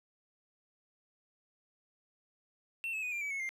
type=tone with pitch steps; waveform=triangle; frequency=2700 / 2590 / 2485 / 2383 / 2286 / 2193 / 2104 Hz; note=E7 / E7 / D#7 / D7 / D7 / C#7 / C7; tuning=+41 / -31 / -3 / +25 / -47 / -19 / +9 cents; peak=-33 dBFS; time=2.84-3.491 s; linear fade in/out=0 ms; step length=93 ms; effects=none